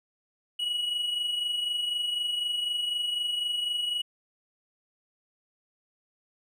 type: tone pair together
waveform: triangle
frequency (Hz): 2919 / 2943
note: F#7 / F#7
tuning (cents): -24 / -10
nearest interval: unison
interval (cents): 14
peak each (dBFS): -26 / -36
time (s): 0.59-4.02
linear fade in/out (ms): 10
effects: none